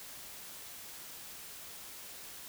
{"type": "silence", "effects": ["white hiss -48 dBFS RMS until 2.48 s"]}